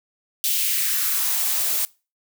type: noise with high-pass filter sweep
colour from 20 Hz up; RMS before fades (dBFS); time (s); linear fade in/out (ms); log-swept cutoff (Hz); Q
blue; -22; 0.44-1.85; 0; 3300 to 390; 1.9
effects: noise-tail reverb RT60 0.3 s tail -22 dB re dry